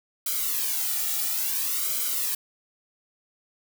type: noise with flanger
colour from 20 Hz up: blue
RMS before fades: -27 dBFS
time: 0.26-2.35 s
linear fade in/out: 5 ms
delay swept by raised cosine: 1.1 to 1.95 ms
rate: 0.59 Hz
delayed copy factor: -0.95
effects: none